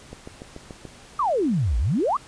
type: click train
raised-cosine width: 2 ms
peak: -23 dBFS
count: 6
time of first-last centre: 0.13-0.853 s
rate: 6.92 Hz
type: exponential two-way sweep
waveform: sine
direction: down then up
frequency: 1260 to 52 to 1260 Hz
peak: -19 dBFS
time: 1.19-2.17 s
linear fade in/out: 5 ms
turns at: 1.78 s
effects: pink hiss -47 dBFS RMS until 2.27 s + resampled to 22050 Hz